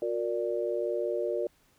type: chord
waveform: sine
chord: Gb augmented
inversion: none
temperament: equal with one note detuned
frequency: 361.5 / 466.2 / 587.3 Hz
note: Gb4 / Bb4 / D5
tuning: -40 / 0 / 0 cents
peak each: -32 dBFS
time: 0.02-1.47 s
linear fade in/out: 2 ms
effects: pink hiss -66 dBFS RMS until 1.78 s